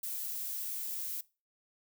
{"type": "noise", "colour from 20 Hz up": "violet", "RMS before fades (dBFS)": -38, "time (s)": [0.03, 1.21], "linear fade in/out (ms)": 5, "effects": ["noise-tail reverb RT60 0.3 s tail -21 dB re dry"]}